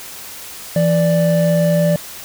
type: tone pair together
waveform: triangle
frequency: 167.5 / 588 Hz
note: E3 / D5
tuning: +28 / +2 cents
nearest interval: octave + minor seventh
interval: 2174 cents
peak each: -12 / -13 dBFS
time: 0.76-1.96 s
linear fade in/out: 2 ms
effects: white hiss -33 dBFS RMS until 2.24 s